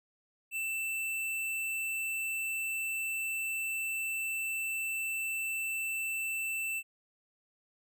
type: tone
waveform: square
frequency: 2664 Hz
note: E7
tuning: 18 cents sharp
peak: -33 dBFS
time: 0.51-6.83 s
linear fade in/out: 50 ms
effects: none